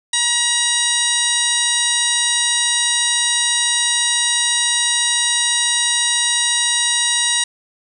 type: harmonic tone with a mistuned harmonic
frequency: 954 Hz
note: A#5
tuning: 40 cents sharp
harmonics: 1 / 2 / 3 / 4 / 5 / 6 / 7 / 8 / 9 / 10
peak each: -30 / -23 / -26 / -19 / -30 / -24 / -27 / -28 / -21 / -29 dBFS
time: 0.13-7.44 s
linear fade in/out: 5 ms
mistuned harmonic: 8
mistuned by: +42 cents
effects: 8-bit